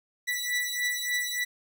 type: beating tone pair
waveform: sawtooth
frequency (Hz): 1963 / 1966.4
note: B6 / B6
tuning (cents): -11 / -8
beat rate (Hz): 3.4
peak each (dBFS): -27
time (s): 0.27-1.45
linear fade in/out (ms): 20
effects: none